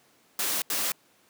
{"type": "noise bursts at uneven times", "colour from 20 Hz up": "white", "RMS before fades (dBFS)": -28, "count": 2, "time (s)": [[0.39, 0.62], [0.7, 0.92]], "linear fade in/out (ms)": 2, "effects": ["pink hiss -62 dBFS RMS until 1.29 s", "high-pass 200 Hz 12 dB/octave"]}